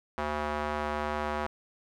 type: tone with band-pass filter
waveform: square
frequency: 74.8 Hz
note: D2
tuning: 32 cents sharp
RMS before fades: -32 dBFS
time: 0.18-1.47 s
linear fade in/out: 0 ms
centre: 1000 Hz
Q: 1.2
effects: none